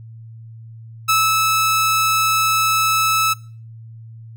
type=tone with ADSR envelope; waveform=sawtooth; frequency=1305 Hz; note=E6; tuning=18 cents flat; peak=-9 dBFS; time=1.08-3.34 s; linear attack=15 ms; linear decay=230 ms; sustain=-2 dB; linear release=16 ms; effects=noise-tail reverb RT60 0.4 s tail -20 dB re dry + added 113 Hz sine -35 dBFS peak until 4.36 s